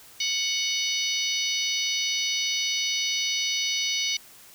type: harmonic tone with a mistuned harmonic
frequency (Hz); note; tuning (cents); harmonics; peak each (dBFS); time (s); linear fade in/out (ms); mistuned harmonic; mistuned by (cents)
740; F#5; 0; 3 / 4 / 5 / 6 / 7 / 8; -31 / -30 / -31 / -32 / -35 / -31; 0.2-4.17; 5; 7; -63
effects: white hiss -50 dBFS RMS until 4.54 s